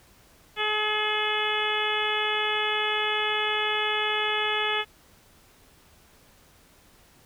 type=harmonic tone; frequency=425.4 Hz; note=G#4; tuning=42 cents sharp; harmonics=1 / 2 / 3 / 4 / 5 / 6 / 7 / 8; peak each=-32 / -32 / -32 / -32 / -32 / -32 / -32 / -32 dBFS; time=0.56-4.85 s; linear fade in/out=50 ms; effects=pink hiss -57 dBFS RMS until 7.25 s